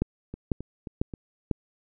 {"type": "two click trains", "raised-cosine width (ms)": 3, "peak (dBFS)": [-11, -23], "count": [4, 4], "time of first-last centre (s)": [[0.02, 1.513], [0.34, 1.138]], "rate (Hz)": [2.01, 3.76], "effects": []}